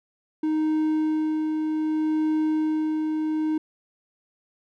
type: tone with tremolo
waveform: triangle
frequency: 311 Hz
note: D#4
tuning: 1 cent flat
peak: -18 dBFS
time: 0.43-3.58 s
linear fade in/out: 5 ms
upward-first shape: sine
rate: 0.65 Hz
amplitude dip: 30%
effects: none